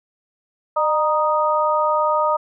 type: tone cluster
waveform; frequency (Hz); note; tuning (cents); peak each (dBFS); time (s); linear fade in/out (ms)
sine; 607 / 939 / 1242; D#5 / A#5 / D#6; -43 / +12 / -3; -20; 0.76-2.37; 10
effects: none